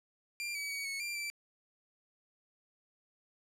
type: tone with pitch steps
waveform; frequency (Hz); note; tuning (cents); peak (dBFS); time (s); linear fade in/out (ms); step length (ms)
sawtooth; 2381 / 2281 / 2256 / 2204 / 2373 / 2336; D7 / C#7 / C#7 / C#7 / D7 / D7; +23 / +49 / +30 / -11 / +17 / -10; -33; 0.4-1.3; 0; 150
effects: low-pass 12000 Hz 12 dB/octave